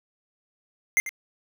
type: tone with echo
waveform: square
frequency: 2093 Hz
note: C7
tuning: in tune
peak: -18 dBFS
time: 0.97-1 s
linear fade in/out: 0 ms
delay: 92 ms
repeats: 1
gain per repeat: -13 dB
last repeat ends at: 1.092 s
effects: none